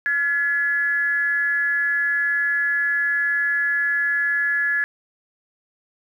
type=tone with frequency modulation; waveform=sine; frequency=1700 Hz; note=G#6; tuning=40 cents sharp; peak=-18 dBFS; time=0.06-4.84 s; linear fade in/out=0 ms; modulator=299 Hz; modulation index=0.38; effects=9-bit